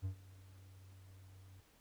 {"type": "tone with ADSR envelope", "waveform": "triangle", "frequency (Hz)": 94.9, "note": "F#2", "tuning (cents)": 44, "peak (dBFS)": -33, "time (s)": [0.02, 1.61], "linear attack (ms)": 32, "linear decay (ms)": 97, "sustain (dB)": -21, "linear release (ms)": 12, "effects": ["pink hiss -69 dBFS RMS until 1.8 s"]}